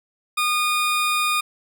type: tone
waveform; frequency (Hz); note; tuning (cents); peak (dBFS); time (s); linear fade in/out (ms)
20% pulse; 1225; D#6; -27; -14; 0.37-1.41; 10
effects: none